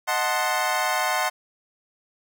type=chord; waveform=25% pulse; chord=D# diminished seventh; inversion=none; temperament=equal; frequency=622.3 / 740 / 880 / 1046.5 Hz; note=D#5 / F#5 / A5 / C6; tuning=0 / 0 / 0 / 0 cents; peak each=-26 / -22 / -25 / -23 dBFS; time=0.07-1.3 s; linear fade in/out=20 ms; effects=none